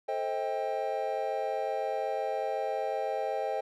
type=chord; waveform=triangle; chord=A half-diminished seventh; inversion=none; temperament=just; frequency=440 / 528 / 633.6 / 792 Hz; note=A4 / C5 / Eb5 / G5; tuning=0 / +16 / +31 / +18 cents; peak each=-35 / -33 / -33 / -32 dBFS; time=0.08-3.61 s; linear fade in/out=10 ms; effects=none